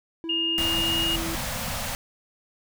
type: tone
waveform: triangle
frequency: 329.6 Hz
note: E4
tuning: in tune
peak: -29 dBFS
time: 0.24-1.35 s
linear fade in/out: 0 ms
type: tone with pitch glide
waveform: sine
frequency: 2837 to 2858 Hz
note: F7 to F7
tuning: +27 to +39 cents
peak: -23 dBFS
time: 0.29-1.16 s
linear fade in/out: 5 ms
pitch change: +12 cents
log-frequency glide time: 0.71-0.98 s
type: band-stop noise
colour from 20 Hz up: pink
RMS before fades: -30 dBFS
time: 0.58-1.95 s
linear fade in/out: 0 ms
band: 260 to 490 Hz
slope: 96 dB/octave
effects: none